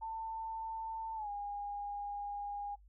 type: tone with pitch glide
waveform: sine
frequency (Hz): 894 to 815.1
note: A5 to G#5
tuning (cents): +27 to -33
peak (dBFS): -38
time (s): 0.01-2.76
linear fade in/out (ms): 20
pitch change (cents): -160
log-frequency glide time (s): 1.15-1.29
effects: noise-tail reverb RT60 0.1 s tail -21 dB re dry + added 50 Hz sine -58 dBFS peak until 2.88 s